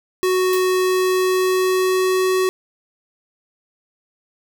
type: tone with pitch glide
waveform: square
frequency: 370.2 to 373.6 Hz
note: F#4 to F#4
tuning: +1 to +17 cents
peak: -16 dBFS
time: 0.23-2.49 s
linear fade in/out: 0 ms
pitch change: +16 cents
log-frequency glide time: 0.79-2.36 s
type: noise with exponential decay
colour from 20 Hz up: blue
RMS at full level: -26 dBFS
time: 0.53-0.73 s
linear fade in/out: 1 ms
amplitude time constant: 42 ms
effects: none